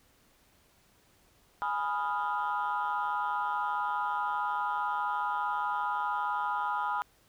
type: chord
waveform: sine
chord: F half-diminished seventh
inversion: first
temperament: equal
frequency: 830.6 / 987.8 / 1244.5 / 1396.9 Hz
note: Ab5 / Cb6 / Eb6 / F6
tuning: 0 / 0 / 0 / 0 cents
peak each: -33 / -32 / -34 / -36 dBFS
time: 1.62-7.02 s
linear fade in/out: 0 ms
effects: tanh soft clip ceiling -22 dBFS + pink hiss -65 dBFS RMS until 7.28 s